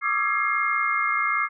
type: tone cluster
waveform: sine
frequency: 1157 / 1218 / 1343 / 1667 / 2129 Hz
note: D6 / D#6 / E6 / G#6 / C7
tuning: -26 / -37 / +32 / +6 / +30 cents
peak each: -29 / -27 / -29 / -31 / -24 dBFS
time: 0.01-1.49 s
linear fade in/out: 50 ms
effects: none